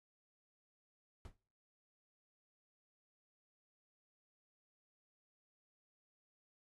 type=noise with exponential decay; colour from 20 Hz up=brown; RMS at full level=-43 dBFS; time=1.25-1.37 s; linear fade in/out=1 ms; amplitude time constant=25 ms; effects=noise-tail reverb RT60 0.5 s tail -24 dB re dry + AAC 32 kbps